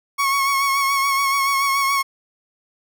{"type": "tone with vibrato", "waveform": "30% pulse", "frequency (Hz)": 1103, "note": "C#6", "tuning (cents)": -9, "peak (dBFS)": -14, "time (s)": [0.18, 2.03], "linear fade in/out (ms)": 20, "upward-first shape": "sine", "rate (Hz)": 7, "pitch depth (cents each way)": 32, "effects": []}